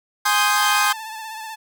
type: chord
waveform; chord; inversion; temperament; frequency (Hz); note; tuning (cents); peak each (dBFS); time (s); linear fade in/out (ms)
sawtooth; Ab major seventh; none; equal; 830.6 / 1046.5 / 1244.5 / 1568; Ab5 / C6 / Eb6 / G6; 0 / 0 / 0 / 0; -18; 0.25-0.93; 10
type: tone with vibrato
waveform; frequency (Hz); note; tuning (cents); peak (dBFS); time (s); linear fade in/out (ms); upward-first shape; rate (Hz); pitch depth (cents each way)
sawtooth; 880; A5; 0; -27; 0.56-1.56; 20; sine; 16; 38
effects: none